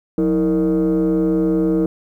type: tone with frequency modulation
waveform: sine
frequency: 322 Hz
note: E4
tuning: 41 cents flat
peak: -12 dBFS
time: 0.18-1.86 s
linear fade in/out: 2 ms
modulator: 141 Hz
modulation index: 1
effects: tanh soft clip ceiling -12 dBFS + 9-bit